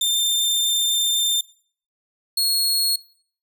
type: tone pair in turn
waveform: sawtooth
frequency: 3592 / 4316 Hz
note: A7 / C#8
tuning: +35 / -47 cents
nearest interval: minor third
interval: 318 cents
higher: second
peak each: -15 dBFS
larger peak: neither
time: 0.01-1.41 / 2.37-2.96 s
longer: first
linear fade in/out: 5 ms
effects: noise-tail reverb RT60 0.5 s tail -20 dB re dry